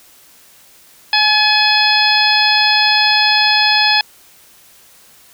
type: harmonic tone with a mistuned harmonic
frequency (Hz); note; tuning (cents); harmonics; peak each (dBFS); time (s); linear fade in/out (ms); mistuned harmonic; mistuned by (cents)
845; G#5; +30; 1 / 2 / 3 / 4 / 5 / 6; -17 / -17 / -17 / -17 / -17 / -17; 1.13-4.01; 2; 2; +23
effects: white hiss -46 dBFS RMS until 5.33 s